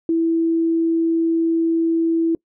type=tone; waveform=sine; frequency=329.6 Hz; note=E4; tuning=in tune; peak=-15 dBFS; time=0.09-2.35 s; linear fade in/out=2 ms; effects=noise-tail reverb RT60 0.1 s tail -25 dB re dry